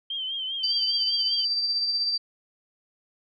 sine tone with vibrato, 3136 Hz, G7, in tune, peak -28 dBFS, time 0.1-1.45 s, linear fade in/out 5 ms, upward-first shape triangle, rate 5 Hz, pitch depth 71 cents each way
sine tone with tremolo, 4679 Hz, D8, 7 cents flat, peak -21 dBFS, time 0.63-2.18 s, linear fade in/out 10 ms, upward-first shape triangle, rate 16 Hz, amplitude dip 45%
effects none

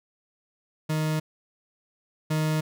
40% pulse tone pair in turn, 155.56 / 155.56 Hz, D#3 / D#3, 0 / 0 cents, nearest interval unison, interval 0 cents, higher neither, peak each -23 / -22 dBFS, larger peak second, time 0.89-1.2 / 2.3-2.61 s, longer neither, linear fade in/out 10 ms, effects none

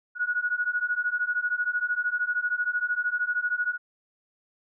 sine beating tone pair, 1451 / 1464 Hz, F#6 / F#6, -34 / -19 cents, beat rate 13 Hz, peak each -28 / -27 dBFS, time 0.15-3.78 s, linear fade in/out 50 ms, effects none

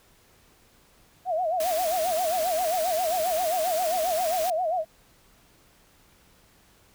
sine tone with vibrato, 683 Hz, F5, 39 cents flat, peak -23 dBFS, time 1.25-4.85 s, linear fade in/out 50 ms, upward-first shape sine, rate 7.5 Hz, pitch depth 160 cents each way
white band-stop noise, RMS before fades -34 dBFS, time 1.6-4.5 s, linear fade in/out 2 ms, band 100 to 190 Hz, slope 96 dB/octave
effects pink hiss -59 dBFS RMS until 6.94 s

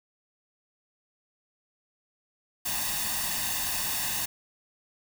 white noise with comb filter, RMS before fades -30 dBFS, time 2.65-4.26 s, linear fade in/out 10 ms, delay 1.1 ms, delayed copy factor +0.7, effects none

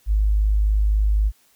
sine tone, 51.91 Hz, G#1, in tune, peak -15 dBFS, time 0.06-1.32 s, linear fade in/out 50 ms, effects white hiss -59 dBFS RMS until 1.55 s

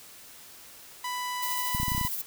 sawtooth tone, 992 Hz, B5, 7 cents sharp, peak -27 dBFS, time 1.04-2.08 s, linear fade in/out 5 ms
violet noise with tremolo, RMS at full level -31 dBFS, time 1.42-2.22 s, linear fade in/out 10 ms, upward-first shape triangle, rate 13 Hz, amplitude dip 45%
clicks, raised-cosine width 5 ms, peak -20 dBFS, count 9, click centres 1.749 / 1.8 / 1.831 / 1.882 / 1.919 / 1.949 / 1.98 / 2.013 / 2.05 s
effects white hiss -49 dBFS RMS until 2.26 s

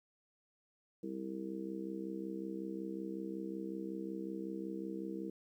harmonic tone, 65.41 Hz, C2, in tune, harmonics 3 / 4 / 5 / 6 / 7, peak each -44 / -51 / -42 / -51 / -47 dBFS, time 1.03-5.3 s, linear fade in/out 5 ms, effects 12-bit

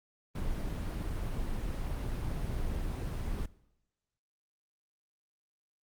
brown noise, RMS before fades -34 dBFS, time 0.35-3.46 s, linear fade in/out 5 ms, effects noise-tail reverb RT60 0.9 s tail -21 dB re dry + Opus 24 kbps

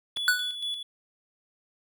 triangle tone with tremolo, 3420 Hz, A7, 50 cents flat, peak -27 dBFS, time 0.16-0.83 s, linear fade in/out 5 ms, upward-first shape square, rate 4.3 Hz, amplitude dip 50%
click, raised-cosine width 0.2 ms, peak -20 dBFS, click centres 0.171 s
square tone with exponential decay, 1480 Hz, F#6, in tune, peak -17 dBFS, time 0.28-0.55 s, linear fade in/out 1 ms, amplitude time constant 58 ms
effects none

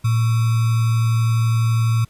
sine tone with sample-and-hold, 114 Hz, A#2, 38 cents flat, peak -14 dBFS, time 0.04-2.05 s, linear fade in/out 10 ms, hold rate 1225 Hz, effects pink hiss -56 dBFS RMS until 2.09 s + resampled to 32000 Hz

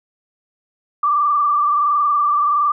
sine tone with frequency modulation, 1174.7 Hz, D6, in tune, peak -13 dBFS, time 1.03-2.72 s, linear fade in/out 5 ms, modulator 21.4 Hz, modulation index 1.5, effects none

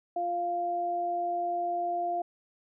sine tone pair together, 349.2 / 697.4 Hz, F4 / F5, 0 / -3 cents, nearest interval octave, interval 1197 cents, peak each -37 / -28 dBFS, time 0.16-2.22 s, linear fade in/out 5 ms, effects none

